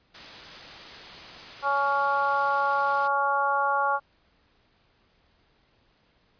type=noise; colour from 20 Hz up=white; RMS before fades=-42 dBFS; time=0.14-3.08 s; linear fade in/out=10 ms
type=harmonic tone; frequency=280 Hz; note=C#4; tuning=18 cents sharp; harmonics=2 / 3 / 4 / 5; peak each=-31 / -26 / -26 / -28 dBFS; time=1.62-4 s; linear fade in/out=50 ms
effects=pink hiss -65 dBFS RMS until 6.39 s + resampled to 11025 Hz

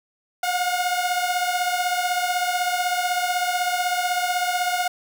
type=beating tone pair; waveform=sawtooth; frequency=714 / 730 Hz; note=F5 / F#5; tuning=+38 / -24 cents; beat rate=16 Hz; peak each=-19 / -22 dBFS; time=0.43-4.88 s; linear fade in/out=5 ms; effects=none

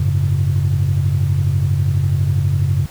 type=chord; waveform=sine; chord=F# suspended second; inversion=none; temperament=equal with one note detuned; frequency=92.5 / 104.67 / 138.59 Hz; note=F#2 / G#2 / C#3; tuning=0 / +14 / 0 cents; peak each=-16 / -19 / -16 dBFS; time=0-2.86 s; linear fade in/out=5 ms; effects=tanh soft clip ceiling -7 dBFS + pink hiss -40 dBFS RMS until 2.9 s

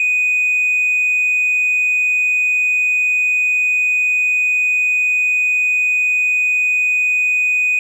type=tone with tanh clipping; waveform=triangle; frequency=2489 Hz; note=D#7; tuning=in tune; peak=-13 dBFS; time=0-7.79 s; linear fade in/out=2 ms; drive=5 dB; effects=none

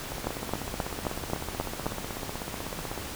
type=two click trains; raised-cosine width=1 ms; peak=-13 / -20 dBFS; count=7 / 47; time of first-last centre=0.27-1.866 / 0.12-2.977 s; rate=3.76 / 16.1 Hz; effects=pink hiss -38 dBFS RMS until 3.15 s

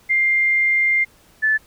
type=tone pair in turn; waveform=sine; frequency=2100 / 1744 Hz; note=C7 / A6; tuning=+6 / -16 cents; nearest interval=minor third; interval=322 cents; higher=first; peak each=-14 dBFS; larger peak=neither; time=0.09-1.05 / 1.42-1.58 s; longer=first; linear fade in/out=20 ms; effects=pink hiss -53 dBFS RMS until 1.66 s

